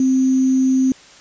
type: tone with sample-and-hold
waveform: sine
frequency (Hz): 261.6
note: C4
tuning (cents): 0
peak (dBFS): -12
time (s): 0-0.92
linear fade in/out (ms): 2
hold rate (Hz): 6300
effects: white hiss -44 dBFS RMS until 1.2 s + resampled to 16000 Hz